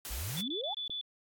white noise, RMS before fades -41 dBFS, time 0.05-0.41 s, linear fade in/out 0 ms
sine exponential sweep, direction up, 47.68 to 880 Hz, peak -36 dBFS, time 0.1-0.74 s, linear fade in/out 10 ms
sine tone bursts, 3469 Hz, A7, 25 cents flat, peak -35 dBFS, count 5, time 0.37-1.012 s, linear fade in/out 2 ms, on 110 ms, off 23 ms
click, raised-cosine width 2 ms, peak -37 dBFS, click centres 0.897 s
effects AAC 64 kbps

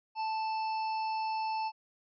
harmonic tone, 880 Hz, A5, in tune, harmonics 1 / 3 / 5 / 6, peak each -31 / -44 / -48 / -49 dBFS, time 0.15-1.72 s, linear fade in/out 50 ms, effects none

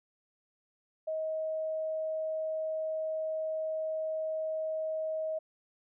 sine tone, 632 Hz, D#5, 27 cents sharp, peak -31 dBFS, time 1.07-5.39 s, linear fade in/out 10 ms, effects none

